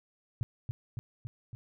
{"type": "tone with echo", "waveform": "sine", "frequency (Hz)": 117.5, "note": "A#2", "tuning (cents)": 14, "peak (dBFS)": -27, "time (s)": [0.41, 0.43], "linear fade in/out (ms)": 0, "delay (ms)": 280, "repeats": 4, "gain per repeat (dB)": -3, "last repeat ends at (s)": 1.55, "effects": []}